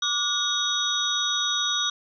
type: tone cluster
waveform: sine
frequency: 1166 / 1443 / 3358 / 3747 / 5930 Hz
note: D6 / F#6 / G#7 / A#7 / F#8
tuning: -13 / -44 / +18 / +8 / +3 cents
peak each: -32 / -32 / -29 / -25 / -32 dBFS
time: 0.02-1.9 s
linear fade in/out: 5 ms
effects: none